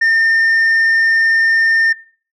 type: tone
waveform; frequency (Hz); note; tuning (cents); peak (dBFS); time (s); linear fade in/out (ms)
sine; 1811; A6; +49; -7; 0.01-1.93; 10
effects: noise-tail reverb RT60 0.4 s tail -19 dB re dry + tanh soft clip ceiling -9 dBFS